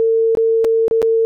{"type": "tone with dropouts", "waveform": "sine", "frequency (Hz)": 451.7, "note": "A4", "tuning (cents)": 45, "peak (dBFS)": -11, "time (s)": [0, 1.25], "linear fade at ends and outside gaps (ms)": 0, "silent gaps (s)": [[0.351, 0.372], [0.644, 0.648], [0.881, 0.911], [1.018, 1.027]], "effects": []}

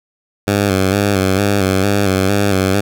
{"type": "tone with vibrato", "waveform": "10% pulse", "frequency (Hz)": 98, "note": "G2", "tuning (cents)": 0, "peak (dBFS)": -4, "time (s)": [0.47, 2.81], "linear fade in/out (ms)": 10, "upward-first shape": "square", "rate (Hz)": 2.2, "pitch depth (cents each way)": 54, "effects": []}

